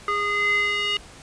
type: tone with band-pass filter sweep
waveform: square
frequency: 410.7 Hz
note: G#4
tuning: 19 cents flat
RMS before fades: -23 dBFS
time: 0.08-0.97 s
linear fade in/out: 2 ms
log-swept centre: 1500 to 2800 Hz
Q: 5.3
effects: pink hiss -45 dBFS RMS until 1.22 s + resampled to 22050 Hz